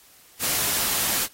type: noise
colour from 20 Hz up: white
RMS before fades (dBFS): -24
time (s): 0.39-1.28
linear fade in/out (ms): 50
effects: white hiss -53 dBFS RMS until 1.33 s + AAC 48 kbps